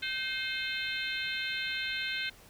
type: harmonic tone with a mistuned harmonic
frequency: 516 Hz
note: C5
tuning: 24 cents flat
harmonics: 3 / 4 / 5 / 6 / 7 / 8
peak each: -37 / -38 / -39 / -40 / -40 / -41 dBFS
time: 0.02-2.3 s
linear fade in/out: 10 ms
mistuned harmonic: 4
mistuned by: +47 cents
effects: pink hiss -56 dBFS RMS until 2.49 s